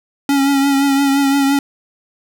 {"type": "tone with vibrato", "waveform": "square", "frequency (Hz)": 277.2, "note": "C#4", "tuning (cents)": 0, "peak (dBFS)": -12, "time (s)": [0.29, 1.59], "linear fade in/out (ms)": 2, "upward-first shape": "triangle", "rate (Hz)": 5.8, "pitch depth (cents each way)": 37, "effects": []}